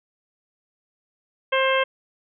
harmonic tone, 530 Hz, C5, 22 cents sharp, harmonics 1 / 2 / 3 / 4 / 5 / 6, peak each -21 / -24 / -26 / -27 / -28 / -29 dBFS, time 1.52-1.84 s, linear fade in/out 10 ms, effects none

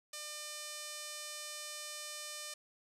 sawtooth tone with band-pass filter, 600 Hz, D5, 37 cents sharp, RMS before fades -45 dBFS, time 0.13-2.54 s, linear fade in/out 5 ms, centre 7100 Hz, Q 0.89, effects none

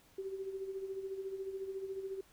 sine tone with tremolo, 385.8 Hz, G4, 28 cents flat, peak -36 dBFS, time 0.18-2.21 s, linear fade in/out 5 ms, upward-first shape sine, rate 14 Hz, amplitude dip 60%, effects pink hiss -65 dBFS RMS until 2.32 s

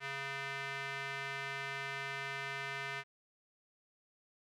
square tone with band-pass filter, 138 Hz, C#3, 7 cents flat, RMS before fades -41 dBFS, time 0-3.04 s, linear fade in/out 50 ms, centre 2000 Hz, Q 1.9, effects none

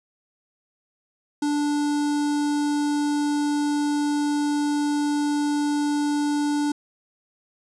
square tone with notch filter, 292.7 Hz, D4, 6 cents flat, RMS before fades -23 dBFS, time 1.42-6.72 s, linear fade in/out 5 ms, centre 2300 Hz, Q 0.91, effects resampled to 22050 Hz

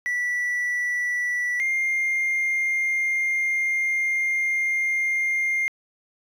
triangle tone pair in turn, 1959 / 2113 Hz, B6 / C7, -15 / +16 cents, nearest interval minor second, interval 131 cents, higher second, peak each -20 / -18 dBFS, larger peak second, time 0.06-1.6 / 1.6-5.68 s, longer second, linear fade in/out 0 ms, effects tanh soft clip ceiling -16 dBFS

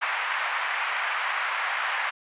white band-pass noise, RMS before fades -28 dBFS, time 0.01-2.11 s, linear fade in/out 20 ms, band 810 to 2300 Hz, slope 24 dB/octave, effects resampled to 8000 Hz

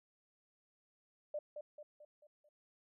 sine tone with echo, 596 Hz, D5, 25 cents sharp, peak -37 dBFS, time 1.34-1.39 s, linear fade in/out 5 ms, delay 220 ms, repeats 5, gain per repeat -6 dB, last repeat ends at 2.49 s, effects none

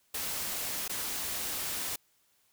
white noise with dropouts, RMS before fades -35 dBFS, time 0.14-1.96 s, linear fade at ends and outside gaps 5 ms, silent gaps 0.88-0.894 s, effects white hiss -70 dBFS RMS until 2.52 s

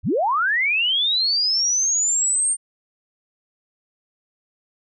sine linear sweep, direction up, 43.7 to 8840 Hz, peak -17 dBFS, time 0.03-2.57 s, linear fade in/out 50 ms, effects none

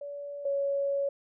sine tone pair in turn, 572 / 558.9 Hz, D5 / C#5, -46 / +14 cents, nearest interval unison, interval 40 cents, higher first, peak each -36 / -26 dBFS, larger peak second, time 0.01-0.45 / 0.45-1.09 s, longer second, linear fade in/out 5 ms, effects none

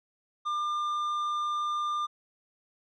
sine tone with tanh clipping, 1199 Hz, D6, 36 cents sharp, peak -29 dBFS, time 0.45-2.07 s, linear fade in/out 20 ms, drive 7 dB, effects none

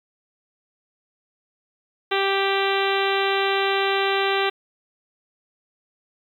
harmonic tone, 392 Hz, G4, in tune, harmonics 1 / 2 / 3 / 4 / 5 / 6 / 7 / 8 / 9 / 10, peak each -23 / -26 / -28 / -29 / -30 / -31 / -31 / -32 / -33 / -33 dBFS, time 2.11-4.5 s, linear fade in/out 10 ms, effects 9-bit

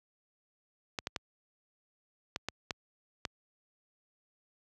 clicks, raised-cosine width 0.2 ms, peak -16 dBFS, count 7, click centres 0.988 / 1.071 / 1.162 / 2.361 / 2.486 / 2.708 / 3.252 s, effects high-pass 60 Hz 12 dB/octave

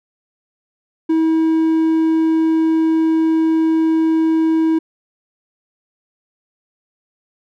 triangle tone, 321.7 Hz, E4, 42 cents flat, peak -10 dBFS, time 1.09-4.79 s, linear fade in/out 10 ms, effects none

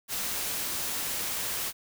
white noise, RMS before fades -32 dBFS, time 0.08-1.73 s, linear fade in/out 50 ms, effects none

